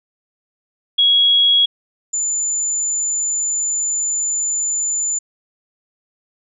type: tone pair in turn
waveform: sine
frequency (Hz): 3322 / 7055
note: G#7 / A8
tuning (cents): 0 / +4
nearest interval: octave + minor second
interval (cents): 1304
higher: second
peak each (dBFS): -10 / -17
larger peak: first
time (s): 0.98-1.66 / 2.13-5.19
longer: second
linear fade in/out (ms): 10
effects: none